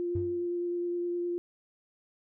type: tone with vibrato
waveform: sine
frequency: 349.2 Hz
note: F4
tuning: in tune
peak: -29 dBFS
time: 0-1.38 s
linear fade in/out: 0 ms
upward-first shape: sine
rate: 9.7 Hz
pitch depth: 10 cents each way
type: tone with exponential decay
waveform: triangle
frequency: 94.5 Hz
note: F#2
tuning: 37 cents sharp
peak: -26 dBFS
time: 0.15-0.47 s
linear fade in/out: 5 ms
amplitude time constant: 69 ms
effects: none